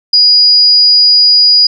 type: tone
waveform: sine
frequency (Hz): 4900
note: D#8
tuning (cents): -27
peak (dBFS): -3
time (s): 0.13-1.67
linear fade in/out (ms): 5
effects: none